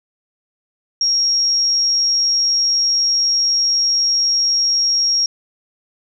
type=tone; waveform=sine; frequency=5588 Hz; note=F8; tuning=in tune; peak=-13 dBFS; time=1.01-5.26 s; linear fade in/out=2 ms; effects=none